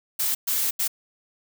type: noise bursts at uneven times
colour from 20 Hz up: blue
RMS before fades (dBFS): -24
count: 3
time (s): 0.19-0.35 / 0.47-0.71 / 0.79-0.88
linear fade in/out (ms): 10
effects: none